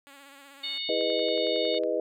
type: tone with vibrato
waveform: 5% pulse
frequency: 278.4 Hz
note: C#4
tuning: 8 cents sharp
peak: -37 dBFS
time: 0.07-0.78 s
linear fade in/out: 0 ms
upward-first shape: sine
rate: 16 Hz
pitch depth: 40 cents each way
type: harmonic tone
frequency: 733 Hz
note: F#5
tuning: 16 cents flat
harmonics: 3 / 4 / 5 / 6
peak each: -40 / -38 / -33 / -37 dBFS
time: 0.63-1.79 s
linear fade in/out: 10 ms
type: chord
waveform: sine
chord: E major seventh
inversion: none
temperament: just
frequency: 329.6 / 412 / 494.4 / 618.1 Hz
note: E4 / G#4 / B4 / D#5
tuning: 0 / -14 / +2 / -12 cents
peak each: -33 / -32 / -29 / -29 dBFS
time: 0.89-2 s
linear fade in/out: 2 ms
type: click train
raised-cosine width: 0.3 ms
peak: -31 dBFS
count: 10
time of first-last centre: 1.01-1.836 s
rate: 10.9 Hz
effects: none